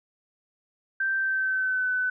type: tone with pitch glide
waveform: sine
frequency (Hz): 1565 to 1505.6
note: G6 to F#6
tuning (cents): -3 to +30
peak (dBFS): -23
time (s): 1-2.1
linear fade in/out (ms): 5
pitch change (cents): -67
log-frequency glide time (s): 1.17-1.89
effects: none